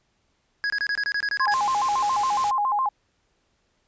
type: tone bursts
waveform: square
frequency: 1661.2 Hz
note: G#6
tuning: in tune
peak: -23 dBFS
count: 11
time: 0.64-1.54 s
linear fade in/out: 0 ms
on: 60 ms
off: 24 ms
type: tone with vibrato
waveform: sine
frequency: 932.3 Hz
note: A#5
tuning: in tune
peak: -20 dBFS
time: 1.4-2.89 s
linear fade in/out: 5 ms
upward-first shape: square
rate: 7.2 Hz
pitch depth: 210 cents each way
type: noise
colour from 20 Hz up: white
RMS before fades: -33 dBFS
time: 1.51-2.51 s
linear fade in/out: 10 ms
effects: pink hiss -69 dBFS RMS until 3.87 s + resampled to 16000 Hz